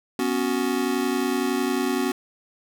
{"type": "chord", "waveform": "square", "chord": "B suspended second", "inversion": "none", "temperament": "just", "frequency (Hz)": [246.9, 277.8, 370.4], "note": ["B3", "C#4", "F#4"], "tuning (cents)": [0, 4, 2], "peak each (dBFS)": -27, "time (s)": [0.19, 2.12], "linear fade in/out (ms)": 2, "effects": []}